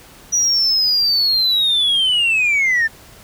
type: linear sweep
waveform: sine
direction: down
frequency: 5860 to 1759 Hz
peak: -11 dBFS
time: 0.32-2.88 s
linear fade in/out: 20 ms
effects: tanh soft clip ceiling -11 dBFS + pink hiss -43 dBFS RMS until 3.23 s